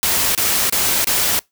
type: noise bursts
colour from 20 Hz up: white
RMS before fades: -17 dBFS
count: 4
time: 0.03-1.391 s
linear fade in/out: 0 ms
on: 320 ms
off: 27 ms
effects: noise-tail reverb RT60 0.2 s tail -26 dB re dry